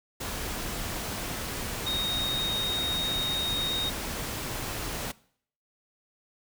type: tone in noise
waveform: sine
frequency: 3729 Hz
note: A#7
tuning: in tune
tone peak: -27 dBFS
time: 1.86-3.9 s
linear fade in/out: 10 ms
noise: pink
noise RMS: -34 dBFS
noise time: 0.2-5.12 s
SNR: +4 dB
effects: noise-tail reverb RT60 0.6 s tail -21 dB re dry